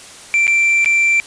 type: tone with dropouts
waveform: triangle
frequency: 2349 Hz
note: D7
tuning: in tune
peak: -9 dBFS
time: 0.34-1.2 s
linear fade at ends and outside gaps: 0 ms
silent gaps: 0.469-0.478 / 0.846-0.859 s
effects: white hiss -37 dBFS RMS until 1.26 s + resampled to 22050 Hz